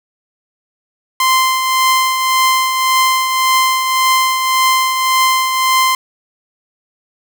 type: tone with tremolo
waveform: sawtooth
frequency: 1041 Hz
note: C6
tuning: 9 cents flat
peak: -5 dBFS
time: 1.2-5.95 s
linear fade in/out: 2 ms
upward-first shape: triangle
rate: 1.8 Hz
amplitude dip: 50%
effects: none